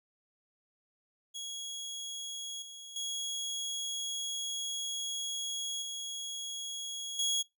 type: tone with level steps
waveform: 25% pulse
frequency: 3322 Hz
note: G#7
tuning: in tune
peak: -35 / -42 / -31 / -34 / -25 dBFS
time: 1.34-7.43 s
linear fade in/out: 20 ms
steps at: 2.62 / 2.96 / 5.82 / 7.19 s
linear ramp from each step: 2 ms
effects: noise-tail reverb RT60 0.2 s tail -23 dB re dry